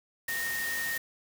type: tone in noise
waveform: sine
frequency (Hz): 1847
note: A#6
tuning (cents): -16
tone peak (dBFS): -31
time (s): 0.28-0.98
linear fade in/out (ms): 5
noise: white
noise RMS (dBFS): -37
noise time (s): 0.28-0.98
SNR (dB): +3
effects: none